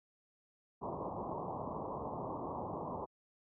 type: low-pass noise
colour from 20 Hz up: white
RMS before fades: -41 dBFS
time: 0.81-3.06 s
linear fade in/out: 20 ms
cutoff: 1100 Hz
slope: 96 dB/octave
effects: high-pass 80 Hz 12 dB/octave